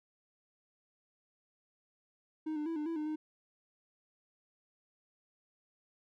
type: tone with pitch steps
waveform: triangle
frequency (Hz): 312.1 / 299.9 / 329.4 / 300.2 / 331 / 303.9 / 308.5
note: D#4 / D4 / E4 / D4 / E4 / D#4 / D#4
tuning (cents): +5 / +36 / -1 / +38 / +7 / -41 / -15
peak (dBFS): -32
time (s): 2.46-3.16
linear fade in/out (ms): 10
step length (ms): 100
effects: none